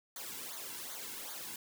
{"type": "noise with flanger", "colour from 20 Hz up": "white", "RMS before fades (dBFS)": -44, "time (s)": [0.16, 1.56], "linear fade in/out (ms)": 2, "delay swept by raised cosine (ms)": [0.37, 1.67], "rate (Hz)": 2.6, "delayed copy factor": -0.8, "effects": []}